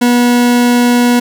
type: tone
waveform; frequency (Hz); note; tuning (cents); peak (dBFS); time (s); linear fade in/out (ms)
40% pulse; 242.7; B3; -30; -6; 0.01-1.2; 10
effects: none